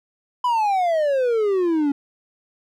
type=exponential sweep; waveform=triangle; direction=down; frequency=1008 to 277.2 Hz; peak=-15 dBFS; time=0.44-1.92 s; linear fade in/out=5 ms; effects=none